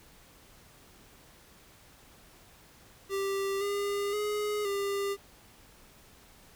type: tone with pitch steps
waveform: square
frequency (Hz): 392.6 / 404.3 / 418.3 / 399.2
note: G4 / G#4 / G#4 / G4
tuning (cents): +3 / -46 / +12 / +32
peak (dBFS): -30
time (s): 3.09-5.17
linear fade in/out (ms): 50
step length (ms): 520
effects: pink hiss -57 dBFS RMS until 6.55 s